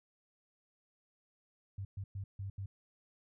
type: tone bursts at uneven times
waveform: sine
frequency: 98 Hz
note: G2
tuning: in tune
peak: -38 dBFS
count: 5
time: 1.78-1.85 / 1.97-2.04 / 2.15-2.24 / 2.39-2.5 / 2.58-2.66 s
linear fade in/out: 5 ms
effects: none